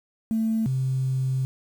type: tone pair in turn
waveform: sine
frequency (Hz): 222.7 / 131.16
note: A3 / C3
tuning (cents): +21 / +5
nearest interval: major sixth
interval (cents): 916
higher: first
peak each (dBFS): -20 / -21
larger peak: first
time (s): 0.31-0.66 / 0.66-1.45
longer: second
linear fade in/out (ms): 0
effects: tanh soft clip ceiling -16 dBFS + 8-bit